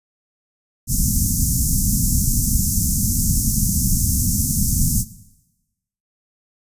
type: band-stop noise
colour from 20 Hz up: pink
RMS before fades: -18 dBFS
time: 0.87-5.05 s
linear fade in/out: 50 ms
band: 240 to 5800 Hz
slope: 48 dB/octave
effects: noise-tail reverb RT60 1.0 s tail -17 dB re dry + resampled to 32000 Hz